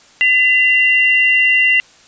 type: tone pair together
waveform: sine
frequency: 2015 / 2768 Hz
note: B6 / F7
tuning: +34 / -16 cents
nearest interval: perfect fourth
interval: 550 cents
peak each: -12 dBFS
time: 0.21-1.8 s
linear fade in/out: 0 ms
effects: white hiss -46 dBFS RMS until 2.07 s + resampled to 16000 Hz